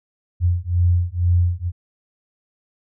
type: beating tone pair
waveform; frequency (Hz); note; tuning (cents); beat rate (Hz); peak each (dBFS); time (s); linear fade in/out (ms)
sine; 86.9 / 89; F2 / F2; -8 / +33; 2.1; -18; 0.4-1.72; 50
effects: none